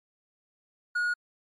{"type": "tone", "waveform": "triangle", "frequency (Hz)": 1446, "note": "F#6", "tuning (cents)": -40, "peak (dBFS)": -23, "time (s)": [0.95, 1.14], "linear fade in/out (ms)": 10, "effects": ["MP3 48 kbps"]}